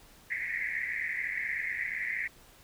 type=band-pass noise; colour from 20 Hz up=pink; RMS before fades=-34 dBFS; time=0.3-2.28 s; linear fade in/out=10 ms; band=1800 to 2200 Hz; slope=96 dB/octave; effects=pink hiss -57 dBFS RMS until 2.63 s